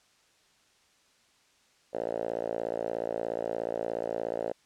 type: tone with band-pass filter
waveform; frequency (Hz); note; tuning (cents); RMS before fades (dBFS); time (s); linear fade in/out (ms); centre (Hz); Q
5% pulse; 56.9; A#1; -41; -33; 1.93-4.53; 10; 550; 3.1
effects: white hiss -65 dBFS RMS until 4.65 s + low-pass 7000 Hz 12 dB/octave